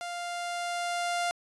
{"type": "tone with level ramp", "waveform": "sawtooth", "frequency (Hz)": 698.5, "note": "F5", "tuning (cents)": 0, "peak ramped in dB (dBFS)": [-31, -23], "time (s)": [0.01, 1.31], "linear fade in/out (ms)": 0, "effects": ["resampled to 24000 Hz"]}